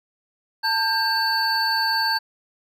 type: tone cluster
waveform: triangle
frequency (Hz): 896 / 1595 / 4491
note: A5 / G6 / C#8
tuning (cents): +31 / +30 / +22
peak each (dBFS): -22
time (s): 0.63-2.19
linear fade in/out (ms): 20
effects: none